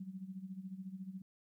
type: tone with tremolo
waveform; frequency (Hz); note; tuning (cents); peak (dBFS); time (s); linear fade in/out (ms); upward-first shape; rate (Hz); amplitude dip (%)
sine; 189.1; F#3; +38; -40; 0-1.22; 5; sine; 14; 75
effects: 13-bit